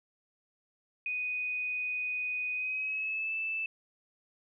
sine tone with pitch glide, 2489 to 2637 Hz, D#7 to E7, 0 to 0 cents, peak -31 dBFS, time 1.06-3.66 s, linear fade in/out 2 ms, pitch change +100 cents, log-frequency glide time 2.53-3.34 s, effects none

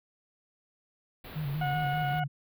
pink band-stop noise, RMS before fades -45 dBFS, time 1.24-2.2 s, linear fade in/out 5 ms, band 4200 to 12000 Hz, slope 48 dB/octave
sine tone with vibrato, 146.83 Hz, D3, in tune, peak -30 dBFS, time 1.35-2.28 s, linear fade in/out 20 ms, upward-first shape square, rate 5.1 Hz, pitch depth 82 cents each way
harmonic tone, 728 Hz, F#5, 28 cents flat, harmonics 1 / 2 / 3 / 4, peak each -30 / -36 / -44 / -44 dBFS, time 1.61-2.24 s, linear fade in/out 5 ms
effects none

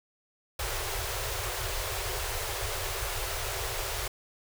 pink band-stop noise, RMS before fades -33 dBFS, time 0.59-4.08 s, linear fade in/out 5 ms, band 120 to 360 Hz, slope 96 dB/octave, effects none

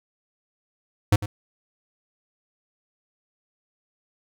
square tone with echo, 102.6 Hz, G#2, 21 cents flat, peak -14 dBFS, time 1.12-1.16 s, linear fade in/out 5 ms, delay 100 ms, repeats 1, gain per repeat -14 dB, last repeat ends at 1.26 s, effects none

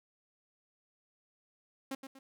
sawtooth tone with echo, 268.6 Hz, C4, 46 cents sharp, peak -32 dBFS, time 1.91-1.95 s, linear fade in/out 5 ms, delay 120 ms, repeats 2, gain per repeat -8 dB, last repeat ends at 2.19 s, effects none

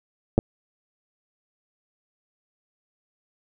clicks, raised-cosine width 2 ms, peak -5 dBFS, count 2, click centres 0.38 / 0.389 s, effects none

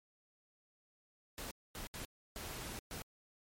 pink noise bursts at uneven times, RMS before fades -45 dBFS, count 5, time 1.38-1.51 / 1.75-1.87 / 1.94-2.05 / 2.36-2.79 / 2.91-3.02 s, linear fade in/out 0 ms, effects MP3 64 kbps

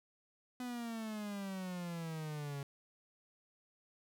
45% pulse exponential sweep, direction down, 251.1 to 138.59 Hz, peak -40 dBFS, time 0.6-2.63 s, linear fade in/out 2 ms, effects none

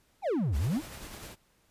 triangle exponential two-way sweep, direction down then up, 880 to 64.1 to 358.8 Hz, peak -24 dBFS, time 0.22-0.82 s, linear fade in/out 50 ms, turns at 0.57 s
pink noise with tremolo, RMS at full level -43 dBFS, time 0.52-1.36 s, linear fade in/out 50 ms, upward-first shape sine, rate 10 Hz, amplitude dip 35%
effects pink hiss -68 dBFS RMS until 1.7 s + resampled to 32000 Hz

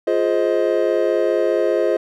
triangle chord, F minor seventh, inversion none, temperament just, 349.2 / 419.1 / 523.8 / 628.6 Hz, F4 / Ab4 / C5 / Eb5, 0 / +16 / +2 / +18 cents, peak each -19 dBFS, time 0.07-1.97 s, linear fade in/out 5 ms, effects none

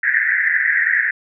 white band-pass noise, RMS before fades -17 dBFS, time 0.03-1.11 s, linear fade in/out 5 ms, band 1600 to 2000 Hz, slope 96 dB/octave, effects none

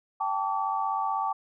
sine chord, G suspended second, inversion none, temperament equal with one note detuned, 784 / 880 / 1149.2 Hz, G5 / A5 / D6, 0 / 0 / -38 cents, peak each -30 dBFS, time 0.2-1.33 s, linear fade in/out 10 ms, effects none

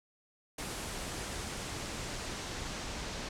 pink noise with low-pass filter sweep, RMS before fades -40 dBFS, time 0.58-3.29 s, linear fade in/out 5 ms, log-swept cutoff 10000 to 6000 Hz, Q 1.1, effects none

